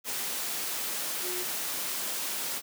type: tone in noise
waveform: sine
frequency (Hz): 360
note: F#4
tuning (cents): -47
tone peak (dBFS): -37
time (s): 1.21-1.46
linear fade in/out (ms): 50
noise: white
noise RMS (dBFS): -33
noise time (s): 0.04-2.62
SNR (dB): -7
effects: high-pass 200 Hz 12 dB/octave